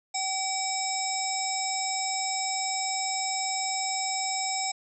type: harmonic tone with a mistuned harmonic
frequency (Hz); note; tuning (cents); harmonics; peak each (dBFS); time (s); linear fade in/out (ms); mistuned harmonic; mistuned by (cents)
764; G5; -45; 1 / 3 / 5 / 7 / 9 / 10; -31 / -36 / -40 / -34 / -43 / -32; 0.14-4.72; 10; 7; -16
effects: none

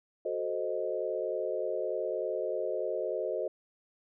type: chord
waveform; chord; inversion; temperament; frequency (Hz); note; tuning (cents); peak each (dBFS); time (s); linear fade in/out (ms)
sine; F# diminished seventh; none; equal; 370 / 440 / 523.3 / 622.3; F#4 / A4 / C5 / Eb5; 0 / 0 / 0 / 0; -37 / -36 / -35 / -35; 0.25-3.48; 5
effects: none

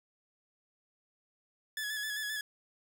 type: tone with vibrato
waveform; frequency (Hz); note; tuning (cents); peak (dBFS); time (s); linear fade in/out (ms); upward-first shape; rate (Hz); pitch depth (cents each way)
sawtooth; 1710; A6; -50; -31; 1.77-2.41; 2; square; 7.6; 32
effects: none

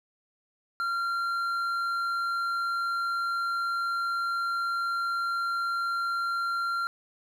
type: tone with hard clipping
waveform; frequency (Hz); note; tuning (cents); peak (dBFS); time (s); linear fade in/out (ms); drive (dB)
sine; 1379; F6; -22; -28; 0.8-6.87; 0; 5
effects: none

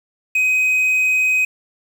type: tone with quantisation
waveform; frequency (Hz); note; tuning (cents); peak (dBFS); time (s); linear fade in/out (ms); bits
triangle; 2517; D#7; +19; -12; 0.35-1.45; 5; 7
effects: none

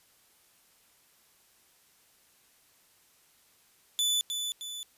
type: tone with echo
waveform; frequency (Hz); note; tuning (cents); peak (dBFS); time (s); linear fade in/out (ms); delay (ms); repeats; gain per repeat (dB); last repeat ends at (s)
sawtooth; 3486; A7; -17; -22; 3.99-4.21; 0; 310; 2; -6; 4.83
effects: white hiss -64 dBFS RMS until 4.97 s + resampled to 32000 Hz

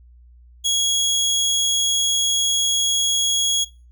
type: tone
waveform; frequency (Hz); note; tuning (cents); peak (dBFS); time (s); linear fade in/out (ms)
25% pulse; 3322; G#7; 0; -14; 0.64-3.65; 20
effects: noise-tail reverb RT60 0.3 s tail -18 dB re dry + added 60 Hz sine -45 dBFS peak until 3.91 s

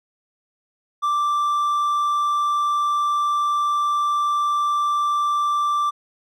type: tone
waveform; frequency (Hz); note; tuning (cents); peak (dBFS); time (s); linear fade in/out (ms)
triangle; 1174.7; D6; 0; -16; 1.02-5.91; 20
effects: none

